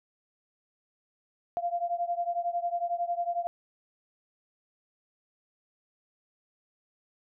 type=beating tone pair; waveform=sine; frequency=690 / 701 Hz; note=F5 / F5; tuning=-21 / +6 cents; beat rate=11 Hz; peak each=-30 / -32 dBFS; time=1.57-3.47 s; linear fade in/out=0 ms; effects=none